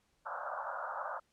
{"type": "band-pass noise", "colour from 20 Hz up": "white", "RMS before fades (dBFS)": -40, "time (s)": [0.25, 1.2], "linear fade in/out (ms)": 20, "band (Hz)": [540, 1500], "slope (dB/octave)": 96, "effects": ["pink hiss -75 dBFS RMS until 1.32 s", "low-pass 10000 Hz 12 dB/octave"]}